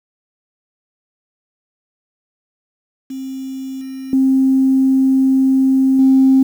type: tone with level steps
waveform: sine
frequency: 265.2 Hz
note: C4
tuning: 23 cents sharp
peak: -23 / -25 / -9 / -6 dBFS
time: 3.1-6.43 s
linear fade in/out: 5 ms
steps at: 3.81 / 4.13 / 5.99 s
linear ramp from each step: 2 ms
effects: tanh soft clip ceiling -3 dBFS + 7-bit